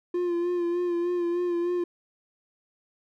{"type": "tone with vibrato", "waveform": "triangle", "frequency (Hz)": 349.2, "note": "F4", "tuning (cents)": 0, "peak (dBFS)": -22, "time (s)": [0.14, 1.84], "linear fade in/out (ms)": 5, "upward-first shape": "sine", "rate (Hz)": 3.3, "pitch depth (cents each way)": 33, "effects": []}